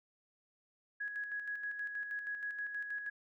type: tone with tremolo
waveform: sine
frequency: 1668 Hz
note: G#6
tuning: 7 cents sharp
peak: -36 dBFS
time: 1-3.1 s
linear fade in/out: 10 ms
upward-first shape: square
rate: 6.3 Hz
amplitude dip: 45%
effects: none